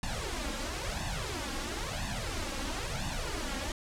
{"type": "noise with flanger", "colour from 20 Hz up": "pink", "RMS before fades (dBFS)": -35, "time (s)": [0.03, 3.72], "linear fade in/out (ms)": 2, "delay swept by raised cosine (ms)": [1.1, 3.7], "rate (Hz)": 0.99, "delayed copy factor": 0.85, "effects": ["low-pass 8000 Hz 12 dB/octave"]}